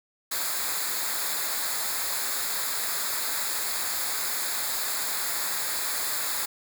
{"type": "noise with comb filter", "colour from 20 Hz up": "white", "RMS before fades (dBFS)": -29, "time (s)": [0.31, 6.46], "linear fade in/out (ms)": 10, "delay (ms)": 0.34, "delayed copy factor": -0.75, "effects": []}